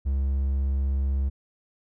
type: tone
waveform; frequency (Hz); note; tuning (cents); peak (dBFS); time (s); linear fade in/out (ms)
triangle; 68; C#2; -33; -20; 0.05-1.3; 20
effects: none